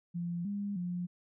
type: tone with pitch steps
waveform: sine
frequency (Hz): 172.6 / 202.4 / 177.2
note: F3 / G#3 / F3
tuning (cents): -20 / -44 / +25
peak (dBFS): -33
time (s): 0.14-1.07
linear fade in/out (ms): 20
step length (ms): 310
effects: none